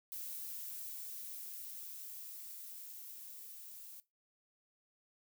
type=noise with level ramp; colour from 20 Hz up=violet; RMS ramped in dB=-44 to -52 dBFS; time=0.12-4 s; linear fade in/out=0 ms; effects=noise-tail reverb RT60 0.2 s tail -17 dB re dry